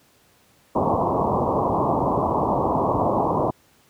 white low-pass noise, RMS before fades -21 dBFS, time 0.75-3.51 s, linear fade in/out 10 ms, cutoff 1100 Hz, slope 96 dB/octave, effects pink hiss -58 dBFS RMS until 3.89 s + high-pass 80 Hz 12 dB/octave

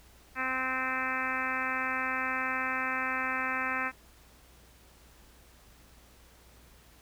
harmonic tone, 259.5 Hz, C4, 14 cents flat, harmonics 1 / 2 / 3 / 4 / 5 / 6 / 7 / 8 / 9 / 10, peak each -41 / -44 / -41 / -38 / -36 / -36 / -36 / -39 / -40 / -40 dBFS, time 0.35-3.92 s, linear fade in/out 50 ms, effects added 60 Hz sine -59 dBFS peak until 7.01 s + pink hiss -59 dBFS RMS until 7.01 s

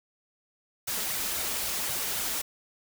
white noise with flanger, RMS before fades -31 dBFS, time 0.87-2.42 s, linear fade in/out 10 ms, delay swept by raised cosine 1.3 to 4.7 ms, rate 3.8 Hz, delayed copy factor +0.5, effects none

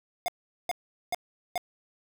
square tone bursts, 712 Hz, F5, 33 cents sharp, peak -27 dBFS, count 4, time 0.26-1.578 s, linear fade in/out 0 ms, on 22 ms, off 410 ms, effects none

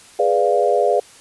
sine chord, G# diminished seventh, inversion none, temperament equal, 415.3 / 493.9 / 587.3 / 698.5 Hz, G#4 / B4 / D5 / F5, 0 / 0 / 0 / 0 cents, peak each -19 dBFS, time 0.19-1 s, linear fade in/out 5 ms, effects white hiss -45 dBFS RMS until 1.2 s + resampled to 24000 Hz

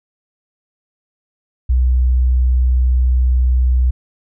sine tone, 62.7 Hz, B1, 27 cents sharp, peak -10 dBFS, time 1.69-3.91 s, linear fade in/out 10 ms, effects none

